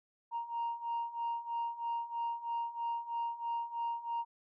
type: beating tone pair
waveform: sine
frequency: 932.3 / 935.4 Hz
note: A#5 / A#5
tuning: 0 / +6 cents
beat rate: 3.1 Hz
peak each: -38 / -35 dBFS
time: 0.31-4.25 s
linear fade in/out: 50 ms
effects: tanh soft clip ceiling -30 dBFS